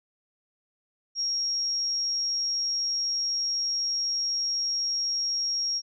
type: tone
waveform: sine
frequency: 5588 Hz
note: F8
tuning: in tune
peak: -25 dBFS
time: 1.15-5.82 s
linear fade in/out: 50 ms
effects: none